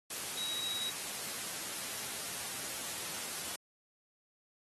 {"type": "tone in noise", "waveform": "sine", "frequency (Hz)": 3837, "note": "A#7", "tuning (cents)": 49, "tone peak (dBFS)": -36, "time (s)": [0.37, 0.9], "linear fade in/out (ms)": 5, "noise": "white", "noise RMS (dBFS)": -40, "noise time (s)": [0.1, 3.56], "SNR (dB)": 1, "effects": ["high-pass 100 Hz 12 dB/octave", "AAC 32 kbps"]}